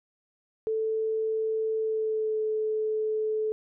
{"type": "tone with pitch glide", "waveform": "sine", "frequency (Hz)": [440.4, 433.3], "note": ["A4", "A4"], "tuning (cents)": [2, -27], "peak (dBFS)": -25, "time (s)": [0.67, 3.52], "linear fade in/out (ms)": 0, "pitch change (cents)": -29, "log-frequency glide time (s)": [1.77, 2.41], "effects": []}